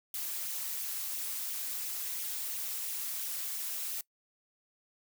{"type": "noise with flanger", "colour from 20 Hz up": "blue", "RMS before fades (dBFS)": -37, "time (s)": [0.14, 4.01], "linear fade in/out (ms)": 2, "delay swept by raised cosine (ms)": [0.31, 5.91], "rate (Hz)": 2.9, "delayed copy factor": 0.5, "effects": ["noise-tail reverb RT60 0.1 s tail -22 dB re dry"]}